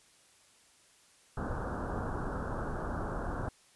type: low-pass noise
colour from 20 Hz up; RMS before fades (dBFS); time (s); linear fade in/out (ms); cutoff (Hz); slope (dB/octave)
pink; -36; 1.37-3.49; 5; 1600; 96
effects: white hiss -63 dBFS RMS until 3.75 s + resampled to 24000 Hz